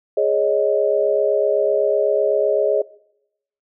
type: chord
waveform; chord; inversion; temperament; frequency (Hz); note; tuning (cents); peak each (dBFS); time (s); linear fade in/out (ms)
sine; Ab suspended fourth; none; equal; 415.3 / 554.4 / 622.3; Ab4 / Db5 / Eb5; 0 / 0 / 0; -19; 0.17-2.82; 5
effects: noise-tail reverb RT60 0.8 s tail -21 dB re dry